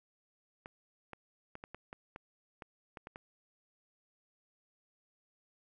clicks, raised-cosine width 0.5 ms, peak -30 dBFS, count 11, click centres 0.659 / 1.133 / 1.554 / 1.639 / 1.746 / 1.929 / 2.161 / 2.622 / 2.972 / 3.071 / 3.159 s, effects none

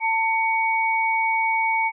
sine tone pair together, 895 / 2240 Hz, A5 / C#7, +29 / +18 cents, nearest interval octave + major third, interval 1589 cents, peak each -21 / -22 dBFS, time 0-1.92 s, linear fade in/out 50 ms, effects none

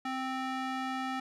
square tone with band-pass filter, 261.6 Hz, C4, in tune, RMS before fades -35 dBFS, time 0.05-1.2 s, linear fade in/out 5 ms, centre 1300 Hz, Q 0.74, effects none

